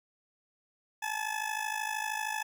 20% pulse tone with amplitude modulation, 862 Hz, A5, 36 cents flat, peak -24 dBFS, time 1.02-2.43 s, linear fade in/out 10 ms, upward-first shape sine, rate 53 Hz, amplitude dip 75%, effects none

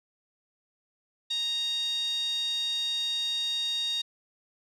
5% pulse tone with band-pass filter, 932.3 Hz, A#5, in tune, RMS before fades -30 dBFS, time 1.3-4.02 s, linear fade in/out 10 ms, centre 3800 Hz, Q 8.7, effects none

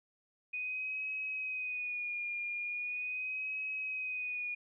sine tone with vibrato, 2481 Hz, D#7, 6 cents flat, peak -35 dBFS, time 0.53-4.55 s, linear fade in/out 10 ms, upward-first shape sine, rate 0.4 Hz, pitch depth 47 cents each way, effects none

